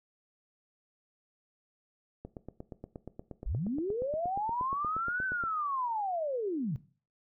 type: click train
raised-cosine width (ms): 2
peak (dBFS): -28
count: 28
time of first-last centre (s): 2.25-5.438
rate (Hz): 8.47
type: linear two-way sweep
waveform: sine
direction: up then down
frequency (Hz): 32.7 to 1544 to 123.4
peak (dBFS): -30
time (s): 3.46-6.76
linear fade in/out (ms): 0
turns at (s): 5.25
effects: noise-tail reverb RT60 0.4 s tail -17 dB re dry